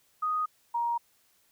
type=tone pair in turn; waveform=sine; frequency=1244.5 / 941.8 Hz; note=D#6 / A#5; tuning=0 / +18 cents; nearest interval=perfect fourth; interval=482 cents; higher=first; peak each=-26 dBFS; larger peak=neither; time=0.22-0.46 / 0.74-0.98 s; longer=neither; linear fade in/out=10 ms; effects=white hiss -67 dBFS RMS until 1.51 s